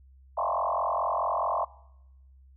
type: tone with frequency modulation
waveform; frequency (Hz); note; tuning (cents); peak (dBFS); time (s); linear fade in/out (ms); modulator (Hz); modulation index
sine; 864; A5; -32; -25; 0.37-1.65; 10; 44.7; 5.7
effects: noise-tail reverb RT60 0.9 s tail -21 dB re dry + added 66 Hz sine -52 dBFS peak until 2.56 s